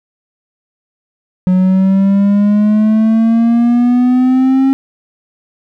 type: exponential sweep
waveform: triangle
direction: up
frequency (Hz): 182.5 to 270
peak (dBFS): -5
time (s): 1.47-4.73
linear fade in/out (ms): 0
effects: none